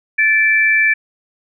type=tone pair together; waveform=sine; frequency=1747 / 2335 Hz; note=A6 / D7; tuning=-13 / -11 cents; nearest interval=perfect fourth; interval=502 cents; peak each=-13 dBFS; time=0.18-0.94 s; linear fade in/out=10 ms; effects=none